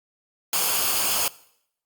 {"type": "noise with comb filter", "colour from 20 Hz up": "white", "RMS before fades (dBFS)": -23, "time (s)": [0.53, 1.28], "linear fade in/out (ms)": 2, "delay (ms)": 0.52, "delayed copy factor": -0.55, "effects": ["noise-tail reverb RT60 0.7 s tail -20 dB re dry", "Opus 48 kbps"]}